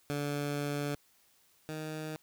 15% pulse tone pair in turn, 144.7 / 155.53 Hz, D3 / D#3, -25 / 0 cents, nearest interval minor second, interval 125 cents, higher second, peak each -26 / -31 dBFS, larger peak first, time 0.1-0.95 / 1.69-2.16 s, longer first, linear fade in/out 0 ms, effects white hiss -67 dBFS RMS until 2.22 s

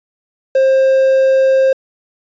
triangle tone with quantisation, 531 Hz, C5, 25 cents sharp, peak -6 dBFS, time 0.55-1.73 s, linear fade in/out 5 ms, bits 6, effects resampled to 16000 Hz

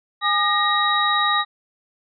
sine tone cluster, 824 / 1214 / 1880 / 3821 Hz, G#5 / D#6 / A#6 / A#7, -14 / -43 / +14 / +42 cents, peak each -25 / -20 / -23 / -22 dBFS, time 0.21-1.45 s, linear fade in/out 50 ms, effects none

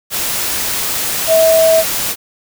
sine tone in noise, 648 Hz, E5, 30 cents flat, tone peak -7 dBFS, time 1.27-1.84 s, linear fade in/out 50 ms, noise white, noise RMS -18 dBFS, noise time 0.1-2.16 s, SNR +8 dB, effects none

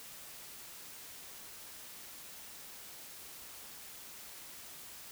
silence, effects white hiss -50 dBFS RMS until 5.11 s

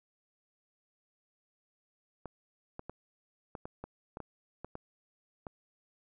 clicks, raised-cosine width 1 ms, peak -27 dBFS, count 11, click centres 2.257 / 2.794 / 2.896 / 3.552 / 3.655 / 3.84 / 4.171 / 4.203 / 4.646 / 4.754 / 5.468 s, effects none

